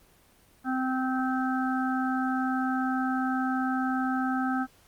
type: harmonic tone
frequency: 259.3 Hz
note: C4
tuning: 15 cents flat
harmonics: 1 / 3 / 5 / 6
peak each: -27 / -32 / -34 / -35 dBFS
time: 0.64-4.67 s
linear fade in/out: 50 ms
effects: pink hiss -60 dBFS RMS until 4.87 s + Opus 24 kbps